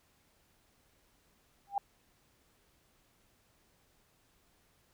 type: tone with exponential growth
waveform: sine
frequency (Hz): 800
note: G5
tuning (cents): +35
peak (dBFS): -25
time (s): 1.67-1.78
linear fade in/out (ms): 2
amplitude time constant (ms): 22
effects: pink hiss -70 dBFS RMS until 4.93 s